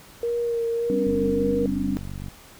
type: tone with vibrato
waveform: sine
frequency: 468.2 Hz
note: A#4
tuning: 8 cents sharp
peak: -22 dBFS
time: 0.23-1.66 s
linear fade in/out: 2 ms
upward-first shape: sine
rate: 1.7 Hz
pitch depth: 21 cents each way
type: chord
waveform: sine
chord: G suspended fourth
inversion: none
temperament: equal with one note detuned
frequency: 196 / 261.6 / 286.8 Hz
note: G3 / C4 / D4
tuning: 0 / 0 / -41 cents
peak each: -27 dBFS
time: 0.9-1.97 s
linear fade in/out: 0 ms
type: click train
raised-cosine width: 5 ms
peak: -23 dBFS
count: 59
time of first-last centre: 1.07-2.283 s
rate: 47.8 Hz
effects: pink hiss -48 dBFS RMS until 2.59 s